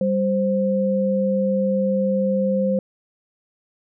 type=tone pair together; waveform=sine; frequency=196.02 / 523.3 Hz; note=G3 / C5; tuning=0 / 0 cents; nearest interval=octave + perfect fourth; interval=1700 cents; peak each=-20 dBFS; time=0.01-2.79 s; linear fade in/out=2 ms; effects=none